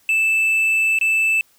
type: tone with dropouts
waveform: triangle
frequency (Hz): 2637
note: E7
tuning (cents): 0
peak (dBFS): -13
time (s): 0.09-1.41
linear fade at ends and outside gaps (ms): 1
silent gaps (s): 0.988-1.012
effects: white hiss -57 dBFS RMS until 1.58 s